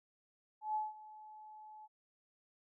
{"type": "tone with ADSR envelope", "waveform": "sine", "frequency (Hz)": 858, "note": "A5", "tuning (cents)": -44, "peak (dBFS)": -32, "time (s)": [0.61, 1.88], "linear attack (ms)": 140, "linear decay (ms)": 180, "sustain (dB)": -19, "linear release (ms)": 34, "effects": []}